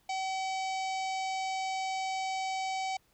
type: harmonic tone with a mistuned harmonic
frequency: 762 Hz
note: G5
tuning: 49 cents flat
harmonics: 1 / 3 / 4 / 5 / 6 / 7 / 8 / 9 / 10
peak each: -32 / -40 / -48 / -49 / -47 / -50 / -52 / -50 / -54 dBFS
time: 0.09-2.97 s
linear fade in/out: 5 ms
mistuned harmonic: 10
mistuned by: +24 cents
effects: pink hiss -69 dBFS RMS until 3.13 s